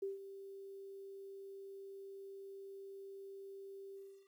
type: tone with ADSR envelope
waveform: sine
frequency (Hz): 392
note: G4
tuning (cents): 0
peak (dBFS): -36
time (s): 0.02-4.29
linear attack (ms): 8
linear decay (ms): 150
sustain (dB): -12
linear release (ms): 330
effects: 12-bit